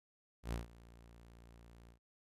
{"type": "tone with ADSR envelope", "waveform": "sawtooth", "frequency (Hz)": 58, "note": "A#1", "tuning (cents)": -8, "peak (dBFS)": -32, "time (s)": [0.43, 1.99], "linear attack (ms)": 94, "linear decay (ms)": 140, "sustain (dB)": -21, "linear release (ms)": 95, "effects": ["resampled to 32000 Hz"]}